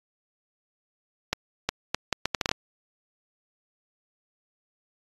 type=accelerating click train; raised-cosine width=0.2 ms; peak=-6 dBFS; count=10; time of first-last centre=1.33-2.514 s; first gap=360 ms; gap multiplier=0.71; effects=AAC 32 kbps